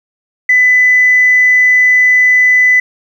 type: tone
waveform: sine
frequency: 2000 Hz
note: B6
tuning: 21 cents sharp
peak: -4 dBFS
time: 0.49-2.8 s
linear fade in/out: 5 ms
effects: tanh soft clip ceiling 0 dBFS + 7-bit